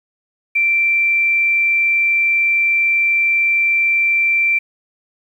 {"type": "tone", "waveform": "sine", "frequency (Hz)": 2349, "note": "D7", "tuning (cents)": 0, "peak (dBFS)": -12, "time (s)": [0.55, 4.59], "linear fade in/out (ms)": 10, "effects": ["8-bit"]}